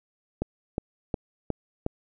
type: click train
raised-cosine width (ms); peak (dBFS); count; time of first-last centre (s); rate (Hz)
2; -13; 5; 0.42-1.864; 2.77
effects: none